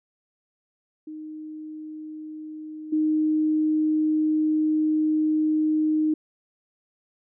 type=tone with level steps; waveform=sine; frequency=309.5 Hz; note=D#4; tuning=9 cents flat; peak=-34 / -19 dBFS; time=1.07-6.14 s; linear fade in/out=5 ms; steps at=2.92 s; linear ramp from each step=10 ms; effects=none